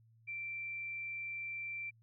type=tone; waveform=sine; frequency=2349 Hz; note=D7; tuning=in tune; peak=-39 dBFS; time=0.27-1.91 s; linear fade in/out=20 ms; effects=added 113 Hz sine -63 dBFS peak until 2.02 s